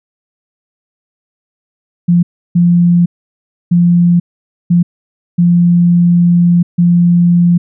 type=tone bursts at uneven times; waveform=sine; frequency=173.7 Hz; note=F3; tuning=9 cents flat; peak=-5 dBFS; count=6; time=2.08-2.23 / 2.55-3.06 / 3.71-4.2 / 4.7-4.83 / 5.38-6.63 / 6.78-7.58 s; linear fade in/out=10 ms; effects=none